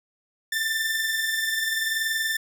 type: tone pair together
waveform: sawtooth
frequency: 1778 / 1798.7 Hz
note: A6 / A6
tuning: +18 / +38 cents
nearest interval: unison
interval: 20 cents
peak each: -21 / -28 dBFS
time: 0.52-2.37 s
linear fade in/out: 5 ms
effects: none